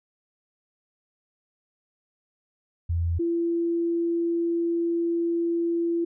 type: tone pair in turn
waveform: sine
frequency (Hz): 84.6 / 338.4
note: E2 / E4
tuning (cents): +45 / +45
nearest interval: 2 octaves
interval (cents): 2400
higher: second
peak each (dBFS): -22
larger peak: neither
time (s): 2.89-3.19 / 3.19-6.05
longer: second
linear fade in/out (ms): 10
effects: none